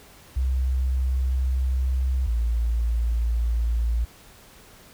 sine tone pair in turn, 64.6 / 57.55 Hz, C2 / A#1, -21 / -22 cents, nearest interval major second, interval 201 cents, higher first, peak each -20 dBFS, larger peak neither, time 0.36-2.27 / 2.27-4.05 s, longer first, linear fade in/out 10 ms, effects pink hiss -50 dBFS RMS until 4.93 s

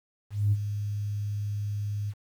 sine tone with ADSR envelope, 103.1 Hz, G#2, 12 cents flat, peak -18 dBFS, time 0.3-2.14 s, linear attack 220 ms, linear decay 41 ms, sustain -10 dB, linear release 49 ms, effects tanh soft clip ceiling -15 dBFS + 9-bit

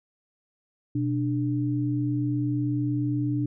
sine tone pair together, 124.2 / 295.4 Hz, B2 / D4, +10 / +10 cents, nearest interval octave + minor third, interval 1500 cents, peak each -26 dBFS, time 0.95-3.46 s, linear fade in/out 5 ms, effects none

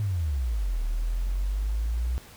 sine exponential two-way sweep, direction down then up, 108.8 to 37.66 to 62.4 Hz, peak -24 dBFS, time 0-2.18 s, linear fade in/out 0 ms, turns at 0.83 s, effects pink hiss -49 dBFS RMS until 2.36 s

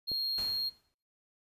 triangle tone, 4247 Hz, C8, 25 cents sharp, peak -30 dBFS, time 0.07-0.7 s, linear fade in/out 20 ms
click, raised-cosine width 2 ms, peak -31 dBFS, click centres 0.117 s
pink noise with exponential decay, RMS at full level -43 dBFS, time 0.38-0.94 s, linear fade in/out 0 ms, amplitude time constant 120 ms
effects noise-tail reverb RT60 0.5 s tail -26 dB re dry + resampled to 32000 Hz

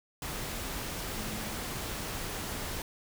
sine tone in noise, 215.4 Hz, A3, 37 cents flat, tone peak -43 dBFS, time 1.16-1.56 s, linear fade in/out 2 ms, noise pink, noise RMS -37 dBFS, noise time 0.22-2.82 s, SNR -9 dB, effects none

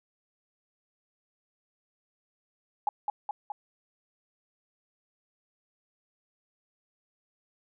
sine tone with echo, 830.6 Hz, G#5, in tune, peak -23 dBFS, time 2.87-2.89 s, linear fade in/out 2 ms, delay 210 ms, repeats 3, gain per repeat -3 dB, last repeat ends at 3.52 s, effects none

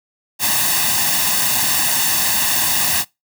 white noise with comb filter, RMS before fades -17 dBFS, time 0.39-3.05 s, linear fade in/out 50 ms, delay 1.1 ms, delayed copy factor +0.7, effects noise-tail reverb RT60 0.2 s tail -23 dB re dry + high-pass 100 Hz 12 dB/octave

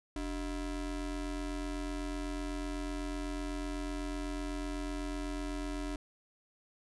square ring-modulated tone, 168 Hz, E3, 33 cents sharp, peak -33 dBFS, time 0.16-5.96 s, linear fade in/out 2 ms, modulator 124 Hz, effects resampled to 24000 Hz

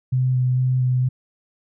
sine tone with vibrato, 127.5 Hz, C3, 44 cents flat, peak -16 dBFS, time 0.12-1.09 s, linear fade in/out 10 ms, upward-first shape square, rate 2.2 Hz, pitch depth 11 cents each way, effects none

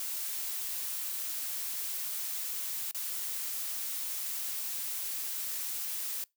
blue noise with dropouts, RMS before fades -36 dBFS, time 0-6.24 s, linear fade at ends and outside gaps 1 ms, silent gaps 2.912-2.946 s, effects noise-tail reverb RT60 0.2 s tail -24 dB re dry

